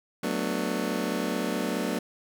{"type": "chord", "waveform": "25% pulse", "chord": "B minor seventh", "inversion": "second", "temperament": "just", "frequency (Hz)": [185.21, 222.2, 246.9, 296.3], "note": ["F#3", "A3", "B3", "D4"], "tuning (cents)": [2, 17, 0, 15], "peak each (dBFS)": -29, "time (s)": [0.23, 1.99], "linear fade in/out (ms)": 5, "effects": []}